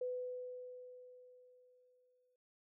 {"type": "tone with exponential decay", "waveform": "sine", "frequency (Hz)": 500, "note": "B4", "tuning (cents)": 21, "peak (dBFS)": -36, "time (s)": [0.01, 2.36], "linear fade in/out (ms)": 5, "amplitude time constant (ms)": 510, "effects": []}